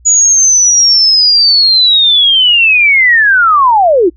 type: linear sweep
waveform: sine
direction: down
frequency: 6880 to 311.1 Hz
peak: -4 dBFS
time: 0.05-4.1 s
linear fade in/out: 20 ms
effects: noise-tail reverb RT60 0.1 s tail -25 dB re dry + added 60 Hz sine -39 dBFS peak until 4.16 s